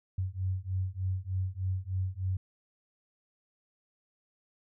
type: beating tone pair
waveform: sine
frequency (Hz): 92.1 / 95.4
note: F#2 / G2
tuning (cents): -7 / -47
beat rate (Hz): 3.3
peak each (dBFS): -33 / -33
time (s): 0.18-2.37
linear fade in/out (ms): 5
effects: none